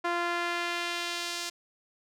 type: tone with band-pass filter sweep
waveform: sawtooth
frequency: 346.1 Hz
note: F4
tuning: 16 cents flat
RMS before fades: -32 dBFS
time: 0.04-1.5 s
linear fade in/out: 10 ms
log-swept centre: 1200 to 5500 Hz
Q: 0.96
effects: none